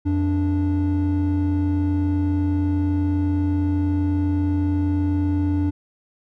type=tone pair together; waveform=triangle; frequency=87.9 / 291.8 Hz; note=F2 / D4; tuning=+12 / -11 cents; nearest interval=octave + major sixth; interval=2077 cents; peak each=-18 dBFS; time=0.05-5.71 s; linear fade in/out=20 ms; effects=tanh soft clip ceiling -11 dBFS